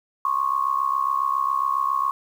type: tone with amplitude modulation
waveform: sine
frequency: 1097 Hz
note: C#6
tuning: 18 cents flat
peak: -16 dBFS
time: 0.25-2.11 s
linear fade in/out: 2 ms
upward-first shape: sine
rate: 67.3 Hz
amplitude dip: 85%
effects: 8-bit